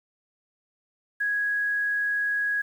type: tone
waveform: sine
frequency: 1661.2 Hz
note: G#6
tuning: in tune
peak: -23 dBFS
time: 1.2-2.62 s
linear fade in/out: 10 ms
effects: 9-bit